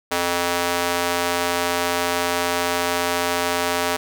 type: tone with high-pass filter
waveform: square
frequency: 87.31 Hz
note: F2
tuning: in tune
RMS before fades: -22 dBFS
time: 0.11-3.97 s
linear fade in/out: 10 ms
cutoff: 540 Hz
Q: 0.73
effects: none